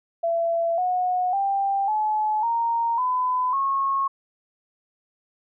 sine tone with pitch steps, 672 / 728.6 / 790 / 856.5 / 928.6 / 1006.9 / 1091.7 Hz, E5 / F#5 / G5 / A5 / A#5 / B5 / C#6, +33 / -27 / +13 / -47 / -7 / +33 / -27 cents, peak -20 dBFS, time 0.23-4.08 s, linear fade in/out 10 ms, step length 550 ms, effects none

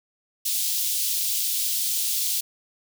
white high-pass noise, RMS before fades -25 dBFS, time 0.45-2.41 s, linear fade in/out 10 ms, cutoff 3200 Hz, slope 24 dB/octave, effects none

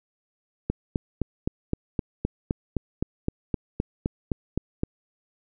click train, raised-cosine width 3 ms, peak -11 dBFS, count 17, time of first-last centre 0.7-4.834 s, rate 3.87 Hz, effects none

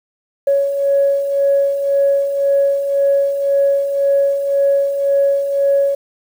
sine beating tone pair, 556 / 557.9 Hz, C#5 / C#5, +5 / +11 cents, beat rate 1.9 Hz, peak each -20 / -12 dBFS, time 0.47-5.95 s, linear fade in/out 5 ms, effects tanh soft clip ceiling -5 dBFS + 7-bit

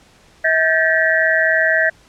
sine tone cluster, 644 / 1569 / 1744 / 1907 Hz, E5 / G6 / A6 / A#6, -41 / +1 / -16 / +39 cents, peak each -18 dBFS, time 0.44-1.9 s, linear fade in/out 10 ms, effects pink hiss -50 dBFS RMS until 2.08 s + low-pass 8000 Hz 12 dB/octave

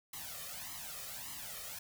white noise with flanger, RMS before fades -45 dBFS, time 0.13-1.79 s, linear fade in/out 5 ms, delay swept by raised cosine 0.98 to 1.65 ms, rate 1.7 Hz, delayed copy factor +0.9, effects none

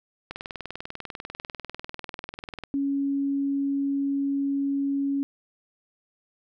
click train, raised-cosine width 0.3 ms, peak -19 dBFS, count 48, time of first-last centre 0.31-2.637 s, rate 20.2 Hz
sine tone, 278.2 Hz, C#4, 6 cents sharp, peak -23 dBFS, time 2.74-5.23 s, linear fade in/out 0 ms
effects none

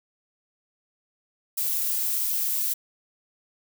violet noise, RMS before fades -26 dBFS, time 1.57-2.74 s, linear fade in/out 10 ms, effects none

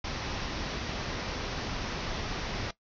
pink low-pass noise, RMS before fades -35 dBFS, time 0.04-2.71 s, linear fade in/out 5 ms, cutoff 6000 Hz, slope 96 dB/octave, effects noise-tail reverb RT60 0.1 s tail -17 dB re dry

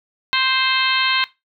harmonic tone with a mistuned harmonic, 523.3 Hz, C5, in tune, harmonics 2 / 3 / 4 / 5 / 6 / 7 / 8, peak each -23 / -23 / -23 / -23 / -23 / -23 / -23 dBFS, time 0.33-1.24 s, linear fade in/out 0 ms, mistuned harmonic 7, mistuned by +25 cents, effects noise-tail reverb RT60 0.2 s tail -17 dB re dry

